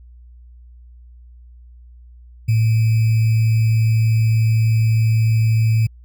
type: tone with sample-and-hold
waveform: sine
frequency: 111.7 Hz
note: A2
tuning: 27 cents sharp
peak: -12 dBFS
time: 2.48-5.87 s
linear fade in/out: 10 ms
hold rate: 2450 Hz
effects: added 60 Hz sine -40 dBFS peak until 6.04 s